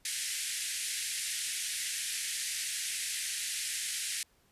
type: band-pass noise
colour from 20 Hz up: white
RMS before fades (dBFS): -36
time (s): 0.05-4.23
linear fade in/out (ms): 2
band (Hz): 1700 to 11000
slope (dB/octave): 48
effects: pink hiss -68 dBFS RMS until 4.51 s + resampled to 32000 Hz